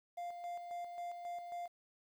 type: tone with tremolo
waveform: triangle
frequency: 698.5 Hz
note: F5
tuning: in tune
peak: -38 dBFS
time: 0.17-1.68 s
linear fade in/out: 10 ms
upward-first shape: square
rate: 3.7 Hz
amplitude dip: 45%
effects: 11-bit